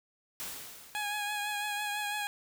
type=noise with exponential decay; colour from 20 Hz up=white; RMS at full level=-38 dBFS; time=0.4-1.69 s; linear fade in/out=0 ms; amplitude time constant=280 ms
type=tone with vibrato; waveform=15% pulse; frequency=830.6 Hz; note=G#5; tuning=in tune; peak=-26 dBFS; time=0.95-2.27 s; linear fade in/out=0 ms; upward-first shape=triangle; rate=6 Hz; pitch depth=33 cents each way
effects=none